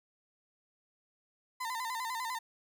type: tone with vibrato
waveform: 35% pulse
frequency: 960 Hz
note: B5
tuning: 49 cents flat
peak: -33 dBFS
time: 1.6-2.39 s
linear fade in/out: 10 ms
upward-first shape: square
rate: 10 Hz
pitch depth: 95 cents each way
effects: none